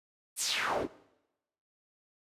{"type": "noise with band-pass filter sweep", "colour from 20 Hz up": "pink", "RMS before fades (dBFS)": -32, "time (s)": [0.36, 0.88], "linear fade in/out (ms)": 50, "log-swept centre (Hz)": [11000, 290], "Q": 2.6, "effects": ["noise-tail reverb RT60 0.9 s tail -20 dB re dry", "resampled to 32000 Hz"]}